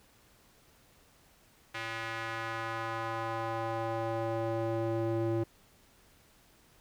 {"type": "tone with band-pass filter sweep", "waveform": "square", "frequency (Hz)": 113.5, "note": "A#2", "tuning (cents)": -46, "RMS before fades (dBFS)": -34, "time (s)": [1.74, 5.44], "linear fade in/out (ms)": 10, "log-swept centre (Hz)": [2100, 350], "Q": 1.4, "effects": ["pink hiss -63 dBFS RMS until 6.8 s"]}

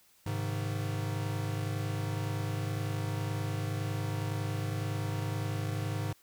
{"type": "chord", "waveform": "square", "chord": "Ab major", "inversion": "none", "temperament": "equal with one note detuned", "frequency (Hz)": [103.83, 133.64, 155.56], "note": ["Ab2", "C3", "Eb3"], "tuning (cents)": [0, 37, 0], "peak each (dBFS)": [-34, -39, -40], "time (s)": [0.26, 6.13], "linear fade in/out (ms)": 5, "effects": ["white hiss -64 dBFS RMS until 6.22 s"]}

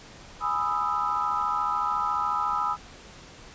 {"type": "chord", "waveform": "sine", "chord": "E major seventh", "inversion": "first", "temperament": "equal", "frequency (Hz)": [830.6, 987.8, 1244.5, 1318.5], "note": ["G#5", "B5", "D#6", "E6"], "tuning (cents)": [0, 0, 0, 0], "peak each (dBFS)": [-32, -30, -28, -29], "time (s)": [0.4, 2.77], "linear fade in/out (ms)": 50, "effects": ["pink hiss -47 dBFS RMS until 3.54 s", "resampled to 16000 Hz"]}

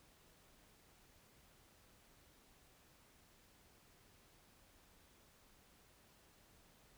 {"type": "silence", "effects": ["pink hiss -68 dBFS RMS until 6.97 s"]}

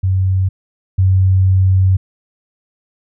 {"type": "tone pair in turn", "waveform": "sine", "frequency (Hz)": [94.3, 94.3], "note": ["F#2", "F#2"], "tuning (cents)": [33, 33], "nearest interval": "unison", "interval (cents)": 0, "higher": "neither", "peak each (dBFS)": [-11, -8], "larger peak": "second", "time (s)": [[0.03, 0.49], [0.98, 1.97]], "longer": "second", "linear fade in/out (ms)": 10, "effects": []}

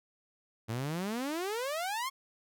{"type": "exponential sweep", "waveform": "sawtooth", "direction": "up", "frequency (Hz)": [107, 1108.7], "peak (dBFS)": -29, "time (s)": [0.68, 2.1], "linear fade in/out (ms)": 20, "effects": []}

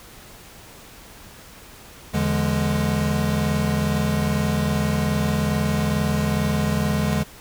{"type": "tone cluster", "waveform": "square", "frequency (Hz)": [81.7, 146.3, 168.7, 208.3], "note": ["E2", "D3", "E3", "G#3"], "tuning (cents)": [-15, -6, 40, 5], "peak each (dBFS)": [-28, -25, -28, -24], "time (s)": [2.13, 7.24], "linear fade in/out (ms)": 20, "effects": ["pink hiss -44 dBFS RMS until 7.4 s"]}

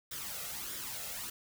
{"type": "noise with flanger", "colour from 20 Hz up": "white", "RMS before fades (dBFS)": -41, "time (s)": [0.11, 1.3], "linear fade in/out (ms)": 5, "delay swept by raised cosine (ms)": [0.56, 1.56], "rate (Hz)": 1.6, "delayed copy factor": 0.6, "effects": []}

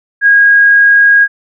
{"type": "tone", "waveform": "sine", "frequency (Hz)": 1638, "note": "G#6", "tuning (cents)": -24, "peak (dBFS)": -3, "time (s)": [0.21, 1.28], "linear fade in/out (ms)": 50, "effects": []}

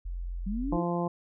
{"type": "tone", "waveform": "sine", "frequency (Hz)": 43.65, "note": "F1", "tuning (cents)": 0, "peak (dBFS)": -32, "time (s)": [0.05, 0.77], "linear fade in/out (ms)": 10}
{"type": "linear sweep", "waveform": "sine", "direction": "up", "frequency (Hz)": [185, 342.5], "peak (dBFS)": -30, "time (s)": [0.46, 0.83], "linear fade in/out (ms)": 10}
{"type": "harmonic tone", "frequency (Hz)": 173.2, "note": "F3", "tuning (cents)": -14, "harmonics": [1, 2, 3, 4, 5, 6], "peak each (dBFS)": [-30, -33, -35, -36, -37, -38], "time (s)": [0.72, 1.08], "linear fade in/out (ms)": 5}
{"effects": []}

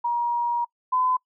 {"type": "tone pair in turn", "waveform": "sine", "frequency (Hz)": [951, 1014.7], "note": ["A#5", "B5"], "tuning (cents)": [34, 47], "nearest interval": "minor second", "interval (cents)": 113, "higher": "second", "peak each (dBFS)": [-21, -19], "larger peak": "second", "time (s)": [[0.04, 0.65], [0.92, 1.17]], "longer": "first", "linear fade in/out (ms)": 10, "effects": ["noise-tail reverb RT60 0.1 s tail -25 dB re dry"]}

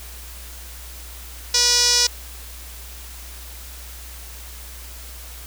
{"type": "tone with band-pass filter", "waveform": "sawtooth", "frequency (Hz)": 485.7, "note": "B4", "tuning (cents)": -29, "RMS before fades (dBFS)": -17, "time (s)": [1.54, 2.07], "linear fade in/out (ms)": 5, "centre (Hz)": 5400, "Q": 4.2, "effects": ["added 60 Hz sine -37 dBFS peak until 5.46 s", "white hiss -40 dBFS RMS until 5.46 s"]}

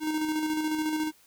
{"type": "tone with tremolo", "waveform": "square", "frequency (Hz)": 309.9, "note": "D#4", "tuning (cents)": -7, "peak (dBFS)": -26, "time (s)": [0, 1.12], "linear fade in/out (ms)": 50, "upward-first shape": "square", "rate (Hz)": 14, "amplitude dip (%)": 35, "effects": ["white hiss -60 dBFS RMS until 1.26 s"]}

